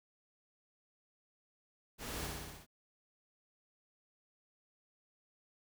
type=noise with echo; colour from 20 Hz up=pink; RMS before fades=-44 dBFS; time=1.98-2.3 s; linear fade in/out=50 ms; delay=61 ms; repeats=6; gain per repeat=-2 dB; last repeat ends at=2.666 s; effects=none